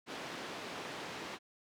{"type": "band-pass noise", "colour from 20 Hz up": "pink", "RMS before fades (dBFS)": -44, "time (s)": [0.06, 1.39], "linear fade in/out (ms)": 50, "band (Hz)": [250, 4300], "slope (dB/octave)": 12, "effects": []}